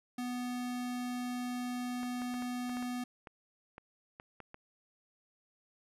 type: tone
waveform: square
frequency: 246.9 Hz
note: B3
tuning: in tune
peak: -36 dBFS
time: 0.18-3.04 s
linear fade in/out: 5 ms
type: clicks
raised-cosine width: 0.5 ms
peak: -32 dBFS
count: 12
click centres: 2.032 / 2.219 / 2.341 / 2.423 / 2.695 / 2.77 / 2.826 / 3.272 / 3.781 / 4.199 / 4.403 / 4.544 s
effects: resampled to 32000 Hz